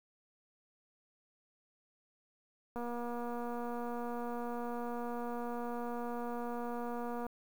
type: click train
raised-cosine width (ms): 1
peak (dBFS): -28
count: 1078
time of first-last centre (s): 2.76-7.266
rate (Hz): 239
effects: 9-bit